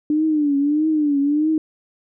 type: tone with vibrato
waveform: sine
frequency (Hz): 297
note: D4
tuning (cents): +20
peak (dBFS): -15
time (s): 0.1-1.58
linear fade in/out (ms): 2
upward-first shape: triangle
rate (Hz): 1.6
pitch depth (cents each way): 120
effects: none